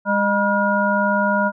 harmonic tone with a mistuned harmonic, 203.8 Hz, G#3, 32 cents flat, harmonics 1 / 3 / 5 / 7, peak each -21 / -21 / -21 / -21 dBFS, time 0.05-1.52 s, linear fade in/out 50 ms, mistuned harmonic 5, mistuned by -88 cents, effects none

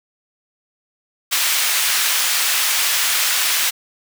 pink high-pass noise, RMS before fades -18 dBFS, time 1.31-3.71 s, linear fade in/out 20 ms, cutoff 1800 Hz, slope 12 dB/octave, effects none

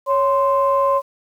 sine tone pair together, 554.4 / 1042.3 Hz, C#5 / C6, 0 / -7 cents, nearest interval major seventh, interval 1093 cents, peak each -16 dBFS, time 0.06-1.02 s, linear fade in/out 50 ms, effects tanh soft clip ceiling -6 dBFS + 8-bit

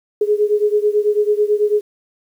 sine beating tone pair, 415.3 / 424.4 Hz, G#4 / G#4, 0 / +38 cents, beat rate 9.1 Hz, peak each -15 / -17 dBFS, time 0.21-1.81 s, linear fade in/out 5 ms, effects 8-bit

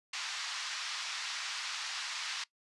white band-pass noise, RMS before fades -39 dBFS, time 0.13-2.44 s, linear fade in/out 5 ms, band 990 to 5600 Hz, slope 24 dB/octave, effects noise-tail reverb RT60 0.1 s tail -20 dB re dry + resampled to 24000 Hz

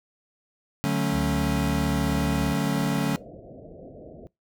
square chord, D major seventh, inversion none, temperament equal, 146.83 / 185 / 220 / 277.2 Hz, D3 / F#3 / A3 / C#4, 0 / 0 / 0 / 0 cents, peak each -28 / -29 / -30 / -29 dBFS, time 0.84-3.16 s, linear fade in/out 0 ms
sine tone, 71.2 Hz, C#2, 47 cents sharp, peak -30 dBFS, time 1.11-2.55 s, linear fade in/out 50 ms
white low-pass noise, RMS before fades -44 dBFS, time 2.08-4.27 s, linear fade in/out 0 ms, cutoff 680 Hz, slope 96 dB/octave
effects noise-tail reverb RT60 0.2 s tail -23 dB re dry

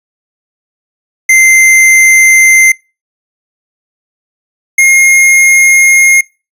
square tone pair in turn, 2082 / 2139 Hz, C7 / C7, -9 / +38 cents, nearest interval unison, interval 47 cents, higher second, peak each -3 dBFS, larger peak neither, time 1.29-2.72 / 4.78-6.21 s, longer neither, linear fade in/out 5 ms, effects noise-tail reverb RT60 0.3 s tail -25 dB re dry + resampled to 32000 Hz

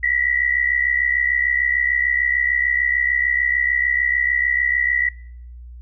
sine tone pair together, 1924 / 1990.7 Hz, B6 / B6, -46 / +13 cents, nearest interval minor second, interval 59 cents, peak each -18 / -20 dBFS, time 0.03-5.09 s, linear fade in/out 5 ms, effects noise-tail reverb RT60 0.6 s tail -22 dB re dry + added 60 Hz sine -35 dBFS peak until 5.81 s

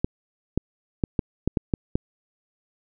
clicks, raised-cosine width 3 ms, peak -8 dBFS, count 8, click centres 0.045 / 0.576 / 1.038 / 1.192 / 1.476 / 1.572 / 1.738 / 1.955 s, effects none

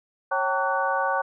sine tone cluster, 549 / 772 / 908 / 1138 / 1485 Hz, C#5 / G5 / A#5 / C#6 / F#6, -17 / -27 / -46 / +45 / +6 cents, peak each -28 dBFS, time 0.31-1.22 s, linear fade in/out 10 ms, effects none

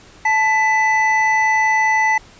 triangle tone pair together, 875 / 1993.5 Hz, A5 / B6, -10 / +16 cents, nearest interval octave + major second, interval 1426 cents, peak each -14 dBFS, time 0.25-2.18 s, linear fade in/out 5 ms, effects pink hiss -45 dBFS RMS until 2.39 s + resampled to 16000 Hz

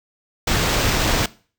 pink noise with sample-and-hold, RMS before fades -19 dBFS, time 0.47-1.26 s, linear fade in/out 5 ms, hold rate 11025 Hz, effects noise-tail reverb RT60 0.4 s tail -20 dB re dry

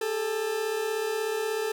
40% pulse tone pair together, 403.5 / 440 Hz, G#4 / A4, -50 / 0 cents, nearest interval minor second, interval 150 cents, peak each -33 / -27 dBFS, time 0.01-1.72 s, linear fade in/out 5 ms, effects none

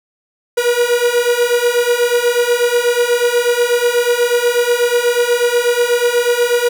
45% pulse beating tone pair, 476.8 / 485 Hz, A#4 / B4, +39 / -31 cents, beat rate 8.2 Hz, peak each -16 / -14 dBFS, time 0.57-6.69 s, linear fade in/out 10 ms, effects 7-bit

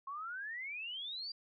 sine exponential sweep, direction up, 1070 to 4792 Hz, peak -40 dBFS, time 0.07-1.32 s, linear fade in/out 5 ms, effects none

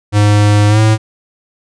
square tone with pitch glide, 103.83 to 109.24 Hz, G#2 to A2, 0 to -12 cents, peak -7 dBFS, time 0.12-0.98 s, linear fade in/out 50 ms, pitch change +88 cents, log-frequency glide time 0.68-0.8 s, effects resampled to 22050 Hz

